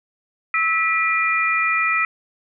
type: tone cluster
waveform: sine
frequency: 1303 / 1960 / 2407 Hz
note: E6 / B6 / D7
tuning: -20 / -14 / +42 cents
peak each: -21 dBFS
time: 0.54-2.05 s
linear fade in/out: 2 ms
effects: none